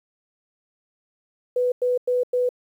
sine tone bursts, 496 Hz, B4, 7 cents sharp, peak -18 dBFS, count 4, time 1.56-2.491 s, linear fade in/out 5 ms, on 160 ms, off 97 ms, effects 9-bit

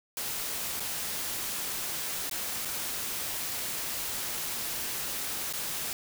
white noise with dropouts, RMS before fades -34 dBFS, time 0.17-5.93 s, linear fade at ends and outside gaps 1 ms, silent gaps 0.798-0.803 / 2.297-2.312 / 2.65-2.654 / 5.527-5.535 s, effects none

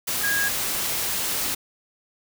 sine tone in noise, 1641 Hz, G#6, 21 cents flat, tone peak -22 dBFS, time 0.23-0.49 s, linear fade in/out 10 ms, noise white, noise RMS -26 dBFS, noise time 0.07-1.55 s, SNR +1 dB, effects none

